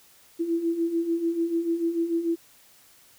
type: beating tone pair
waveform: sine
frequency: 329.7 / 336.5 Hz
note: E4 / E4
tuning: 0 / +36 cents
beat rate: 6.8 Hz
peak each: -30 / -24 dBFS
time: 0.39-2.36 s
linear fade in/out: 20 ms
effects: white hiss -56 dBFS RMS until 3.18 s